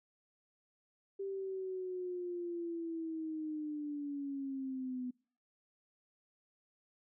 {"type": "linear sweep", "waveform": "sine", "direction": "down", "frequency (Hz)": [393.9, 248.4], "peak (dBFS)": -37, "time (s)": [1.19, 5.11], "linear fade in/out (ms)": 10, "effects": ["noise-tail reverb RT60 0.5 s tail -26 dB re dry"]}